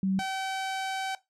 sine / sawtooth tone pair in turn, 191.2 / 767 Hz, G3 / G5, -43 / -38 cents, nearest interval 2 octaves, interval 2405 cents, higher second, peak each -24 / -26 dBFS, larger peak first, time 0.03-0.19 / 0.19-1.15 s, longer second, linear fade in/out 2 ms, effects noise-tail reverb RT60 0.2 s tail -18 dB re dry + low-pass 8000 Hz 12 dB/octave

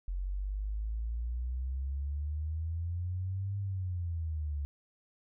sine exponential two-way sweep, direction up then down, 44.81 to 100.4 to 70.8 Hz, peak -32 dBFS, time 0.08-4.65 s, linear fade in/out 0 ms, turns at 3.58 s, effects none

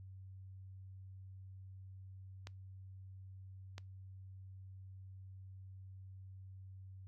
clicks, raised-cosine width 0.2 ms, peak -30 dBFS, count 2, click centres 2.471 / 3.781 s, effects noise-tail reverb RT60 0.2 s tail -25 dB re dry + added 95 Hz sine -50 dBFS peak until 7.07 s

